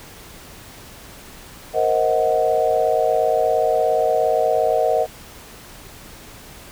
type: chord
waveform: sine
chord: C half-diminished seventh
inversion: third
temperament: equal with one note detuned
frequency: 466.2 / 523.3 / 632 / 740 Hz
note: Bb4 / C5 / Eb5 / Gb5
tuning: 0 / 0 / +27 / 0 cents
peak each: -21 / -23 / -19 / -21 dBFS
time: 1.73-5.07 s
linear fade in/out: 50 ms
effects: pink hiss -41 dBFS RMS until 6.71 s